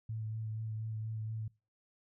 sine tone with vibrato, 110 Hz, A2, in tune, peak -36 dBFS, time 0.09-1.48 s, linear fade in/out 5 ms, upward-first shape sine, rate 4.2 Hz, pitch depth 18 cents each way, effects noise-tail reverb RT60 0.3 s tail -24 dB re dry

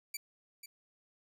10% pulse tone with echo, 2321 Hz, D7, 21 cents flat, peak -28 dBFS, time 0.14-0.17 s, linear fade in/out 5 ms, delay 490 ms, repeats 1, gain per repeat -10 dB, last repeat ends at 0.66 s, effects none

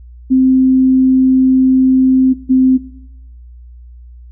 sine tone pair in turn, 260.5 / 259.6 Hz, C4 / C4, -7 / -13 cents, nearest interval unison, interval 6 cents, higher first, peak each -6 dBFS, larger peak neither, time 0.3-2.34 / 2.49-2.78 s, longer first, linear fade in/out 20 ms, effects noise-tail reverb RT60 0.8 s tail -17 dB re dry + added 60 Hz sine -33 dBFS peak until 4.31 s

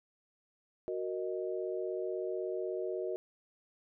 sine chord, D# minor, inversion first, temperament equal, 370 / 466.2 / 622.3 Hz, F#4 / A#4 / D#5, 0 / 0 / 0 cents, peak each -36 / -39 / -40 dBFS, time 0.88-3.16 s, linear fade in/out 0 ms, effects none

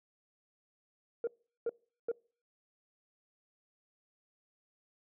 sine tone bursts, 466.2 Hz, A#4, in tune, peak -28 dBFS, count 3, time 1.24-2.116 s, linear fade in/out 2 ms, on 32 ms, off 390 ms, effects noise-tail reverb RT60 0.4 s tail -25 dB re dry + tanh soft clip ceiling -28 dBFS

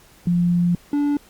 sine / triangle tone pair in turn, 174.61 / 289.4 Hz, F3 / D4, 0 / -25 cents, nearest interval major sixth, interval 875 cents, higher second, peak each -15 dBFS, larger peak neither, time 0.27-0.75 / 0.93-1.17 s, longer first, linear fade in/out 2 ms, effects pink hiss -51 dBFS RMS until 1.29 s + Opus 48 kbps

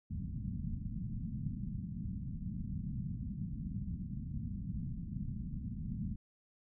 white low-pass noise, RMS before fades -40 dBFS, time 0.1-6.16 s, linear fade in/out 5 ms, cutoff 220 Hz, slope 48 dB/octave, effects none

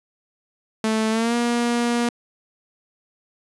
sawtooth tone with pitch glide, 219.6 to 238.1 Hz, A3 to A#3, -3 to +37 cents, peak -15 dBFS, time 0.84-2.09 s, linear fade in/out 2 ms, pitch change +140 cents, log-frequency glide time 1.1-1.35 s, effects resampled to 24000 Hz

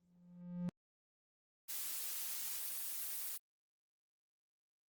triangle tone with exponential growth, 176.4 Hz, F3, 18 cents sharp, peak -33 dBFS, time 0-0.69 s, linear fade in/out 0 ms, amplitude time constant 150 ms
blue noise, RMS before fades -42 dBFS, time 1.68-3.38 s, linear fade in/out 20 ms
effects Opus 24 kbps

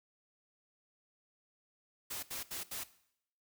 white noise bursts, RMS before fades -41 dBFS, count 4, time 2.1-2.839 s, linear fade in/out 10 ms, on 130 ms, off 73 ms, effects noise-tail reverb RT60 0.7 s tail -17 dB re dry

